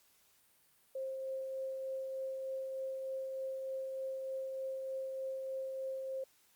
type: tone with tremolo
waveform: sine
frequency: 530 Hz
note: C5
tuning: 22 cents sharp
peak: -36 dBFS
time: 0.95-6.24 s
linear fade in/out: 5 ms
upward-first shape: triangle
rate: 3.3 Hz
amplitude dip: 30%
effects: white hiss -69 dBFS RMS until 6.55 s + Opus 48 kbps